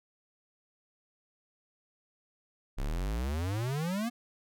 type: exponential sweep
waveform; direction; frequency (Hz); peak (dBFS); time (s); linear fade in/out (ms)
square; up; 31.54 to 245.2; -31; 2.77-4.1; 20
effects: none